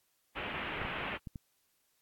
white low-pass noise, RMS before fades -39 dBFS, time 0.35-1.18 s, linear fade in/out 20 ms, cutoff 2900 Hz, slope 48 dB/octave
clicks, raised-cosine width 5 ms, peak -30 dBFS, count 4, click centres 0.817 / 0.85 / 1.272 / 1.358 s
effects white hiss -75 dBFS RMS until 2.01 s + AAC 64 kbps

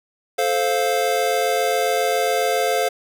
square chord, F major, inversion first, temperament just, 436.5 / 523.8 / 698.5 Hz, A4 / C5 / F5, -14 / +2 / 0 cents, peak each -24 / -23 / -22 dBFS, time 0.38-2.89 s, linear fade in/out 10 ms, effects none

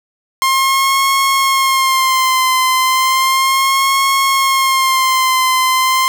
sawtooth tone with vibrato, 1060 Hz, C6, 22 cents sharp, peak -7 dBFS, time 0.42-6.08 s, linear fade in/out 0 ms, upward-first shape sine, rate 0.34 Hz, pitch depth 45 cents each way, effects none

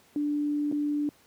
sine tone with dropouts, 293.7 Hz, D4, in tune, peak -25 dBFS, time 0.16-1.09 s, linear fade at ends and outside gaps 1 ms, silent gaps 0.715-0.724 s, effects pink hiss -60 dBFS RMS until 1.26 s + high-pass 100 Hz 12 dB/octave

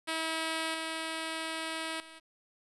5% pulse tone with level steps, 322.4 Hz, E4, 38 cents flat, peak -20 / -23 / -37 dBFS, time 0.07-2.2 s, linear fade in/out 20 ms, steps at 0.74 / 2 s, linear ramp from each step 2 ms, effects resampled to 24000 Hz + 10-bit

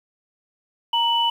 sine tone pair together, 932.3 / 2975 Hz, A#5 / F#7, 0 / +9 cents, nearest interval octave + minor sixth, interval 2009 cents, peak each -20 / -20 dBFS, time 0.93-1.3 s, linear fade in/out 5 ms, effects 8-bit

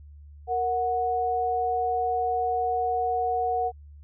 sine tone pair together, 466.5 / 736.5 Hz, A#4 / F#5, +1 / -8 cents, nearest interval minor sixth, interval 791 cents, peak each -29 / -24 dBFS, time 0.47-3.72 s, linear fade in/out 50 ms, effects added 73 Hz sine -44 dBFS peak until 4.03 s

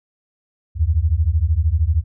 sine beating tone pair, 73.42 / 86.42 Hz, D2 / F2, 0 / -18 cents, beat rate 13 Hz, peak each -17 dBFS, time 0.75-2.04 s, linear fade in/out 50 ms, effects none

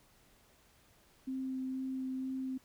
sine tone with vibrato, 261.6 Hz, C4, in tune, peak -35 dBFS, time 1.27-2.58 s, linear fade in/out 10 ms, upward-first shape sine, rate 2.1 Hz, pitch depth 9 cents each way, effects pink hiss -66 dBFS RMS until 2.64 s

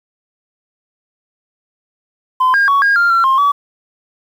sine tone with pitch steps, 1025 / 1616 / 1118 / 1625 / 1396 / 1360 / 1063 / 1141 Hz, C6 / G#6 / C#6 / G#6 / F6 / F6 / C6 / C#6, -36 / -48 / +14 / -38 / -1 / -46 / +27 / +50 cents, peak -7 dBFS, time 2.4-3.52 s, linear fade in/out 10 ms, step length 140 ms, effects tanh soft clip ceiling -7 dBFS + 7-bit

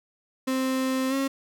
35% pulse tone with pitch glide, 261.6 to 271.5 Hz, C4 to C#4, 0 to -36 cents, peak -22 dBFS, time 0.47-1.28 s, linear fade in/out 10 ms, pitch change +64 cents, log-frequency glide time 1.09-1.14 s, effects none

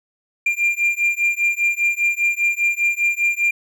triangle beating tone pair, 2388 / 2393 Hz, D7 / D7, +28 / +32 cents, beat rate 5 Hz, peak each -18 / -18 dBFS, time 0.46-3.51 s, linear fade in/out 5 ms, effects none

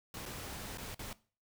pink noise with dropouts, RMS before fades -44 dBFS, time 0.14-1.13 s, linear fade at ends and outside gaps 2 ms, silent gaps 0.256-0.26 / 0.774-0.782 / 0.946-0.992 s, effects noise-tail reverb RT60 0.4 s tail -20 dB re dry

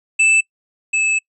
square tone pair in turn, 2637 / 2611 Hz, E7 / E7, 0 / -17 cents, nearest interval unison, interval 17 cents, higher first, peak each -11 / -15 dBFS, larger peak first, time 0.19-0.41 / 0.93-1.19 s, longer second, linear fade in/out 10 ms, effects noise-tail reverb RT60 0.1 s tail -24 dB re dry + resampled to 24000 Hz

